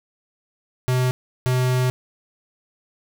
square tone bursts at uneven times, 127.1 Hz, C3, 50 cents flat, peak -18 dBFS, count 2, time 0.88-1.11 / 1.46-1.9 s, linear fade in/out 0 ms, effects none

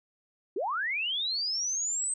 sine linear sweep, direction up, 323.8 to 8320 Hz, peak -28 dBFS, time 0.56-2.14 s, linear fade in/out 5 ms, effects none

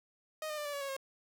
sawtooth tone with pitch steps, 622.3 / 607.7 / 593.5 / 579.6 / 566.1 / 552.8 / 539.9 Hz, D#5 / D#5 / D5 / D5 / C#5 / C#5 / C#5, 0 / -41 / +18 / -23 / +36 / -5 / -46 cents, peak -33 dBFS, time 0.42-0.966 s, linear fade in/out 2 ms, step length 78 ms, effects 10-bit

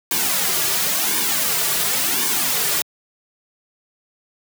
white noise with flanger, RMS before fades -20 dBFS, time 0.11-2.82 s, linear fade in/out 2 ms, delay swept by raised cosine 1.5 to 3.9 ms, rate 0.94 Hz, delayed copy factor -0.75, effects high-pass 150 Hz 12 dB/octave

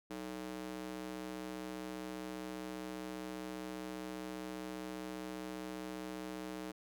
square tone with high-pass filter, 62.5 Hz, B1, 21 cents sharp, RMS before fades -44 dBFS, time 0.1-6.72 s, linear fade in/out 10 ms, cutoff 280 Hz, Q 1.6, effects none

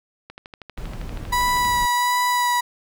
click train, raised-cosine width 0.3 ms, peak -22 dBFS, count 18, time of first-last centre 0.3-1.649 s, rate 12.6 Hz
brown noise, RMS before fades -31 dBFS, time 0.77-1.86 s, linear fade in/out 10 ms
35% pulse tone with vibrato, 980 Hz, B5, 14 cents flat, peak -16 dBFS, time 1.32-2.61 s, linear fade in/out 10 ms, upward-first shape sine, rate 1.4 Hz, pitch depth 11 cents each way
effects none

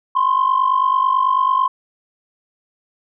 sine tone pair together, 1022 / 1071.1 Hz, C6 / C6, -41 / +40 cents, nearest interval minor second, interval 81 cents, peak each -15 dBFS, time 0.15-1.68 s, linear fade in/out 10 ms, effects tanh soft clip ceiling -8 dBFS

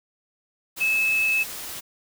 sine tone in noise, 2600 Hz, E7, 24 cents flat, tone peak -19 dBFS, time 0.8-1.44 s, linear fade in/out 20 ms, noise white, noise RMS -35 dBFS, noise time 0.76-1.81 s, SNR +13 dB, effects none

